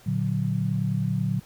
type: chord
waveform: sine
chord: Bb augmented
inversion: none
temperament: equal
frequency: 116.54 / 146.83 / 185 Hz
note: Bb2 / D3 / F#3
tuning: 0 / 0 / 0 cents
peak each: -27 dBFS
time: 0.06-1.4 s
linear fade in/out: 10 ms
effects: pink hiss -53 dBFS RMS until 1.45 s